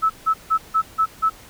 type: tone bursts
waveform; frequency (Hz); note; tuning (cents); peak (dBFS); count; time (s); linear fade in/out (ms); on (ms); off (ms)
sine; 1305; E6; -18; -14; 6; 0.02-1.3; 20; 80; 160
effects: pink hiss -45 dBFS RMS until 1.49 s